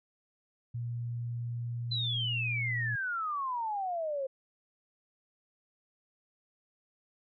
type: tone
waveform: sine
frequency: 118.8 Hz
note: A#2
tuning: 33 cents sharp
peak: -33 dBFS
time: 0.74-2.96 s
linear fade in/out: 10 ms
type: exponential sweep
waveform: sine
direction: down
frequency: 4072 to 523.3 Hz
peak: -31 dBFS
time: 1.91-4.27 s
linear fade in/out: 10 ms
effects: none

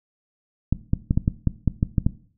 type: clicks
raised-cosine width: 5 ms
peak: -6 dBFS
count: 10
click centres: 0.726 / 0.934 / 1.109 / 1.175 / 1.279 / 1.473 / 1.677 / 1.829 / 1.982 / 2.065 s
effects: noise-tail reverb RT60 0.5 s tail -17 dB re dry

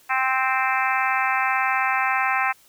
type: harmonic tone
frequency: 261.6 Hz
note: C4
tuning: in tune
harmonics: 3 / 4 / 5 / 6 / 7 / 8 / 9 / 10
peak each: -25 / -26 / -27 / -28 / -28 / -29 / -30 / -30 dBFS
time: 0.09-2.53 s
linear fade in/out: 20 ms
effects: white hiss -55 dBFS RMS until 2.68 s

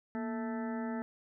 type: harmonic tone with a mistuned harmonic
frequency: 220 Hz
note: A3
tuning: in tune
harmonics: 1 / 2 / 3 / 4 / 6 / 7 / 8 / 9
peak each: -35 / -44 / -45 / -45 / -49 / -55 / -50 / -56 dBFS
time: 0.15-1.02 s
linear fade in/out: 0 ms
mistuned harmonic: 1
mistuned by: +110 cents
effects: none

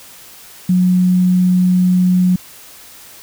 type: tone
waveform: sine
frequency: 181.9 Hz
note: F#3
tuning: 29 cents flat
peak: -9 dBFS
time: 0.69-2.36 s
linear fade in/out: 5 ms
effects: white hiss -39 dBFS RMS until 3.22 s

